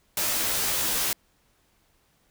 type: noise with comb filter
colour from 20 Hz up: white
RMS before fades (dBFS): -26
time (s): 0.17-1.13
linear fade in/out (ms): 2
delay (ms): 14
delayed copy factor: -0.9
effects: pink hiss -66 dBFS RMS until 2.3 s